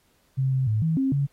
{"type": "tone with pitch steps", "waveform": "sine", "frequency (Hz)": [132.8, 131.5, 108.2, 161.2, 267.5, 140.7], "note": ["C3", "C3", "A2", "E3", "C4", "C#3"], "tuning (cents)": [26, 9, -29, -38, 38, 26], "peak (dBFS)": -20, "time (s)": [0.37, 1.27], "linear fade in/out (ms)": 20, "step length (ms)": 150, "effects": ["pink hiss -65 dBFS RMS until 1.32 s", "AAC 48 kbps"]}